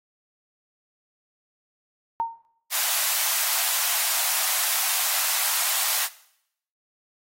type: tone with exponential decay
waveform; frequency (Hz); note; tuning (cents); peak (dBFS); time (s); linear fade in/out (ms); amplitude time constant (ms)
sine; 917; A#5; -29; -19; 2.2-2.45; 0; 53
type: high-pass noise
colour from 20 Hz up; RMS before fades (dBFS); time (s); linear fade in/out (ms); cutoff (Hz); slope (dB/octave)
white; -24; 2.7-6.09; 50; 640; 48
effects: noise-tail reverb RT60 0.7 s tail -18 dB re dry + AAC 48 kbps